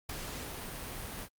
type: noise with ADSR envelope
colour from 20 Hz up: pink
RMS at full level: -35 dBFS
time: 0.09-1.29 s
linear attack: 7 ms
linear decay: 6 ms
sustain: -6 dB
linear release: 64 ms
effects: Opus 48 kbps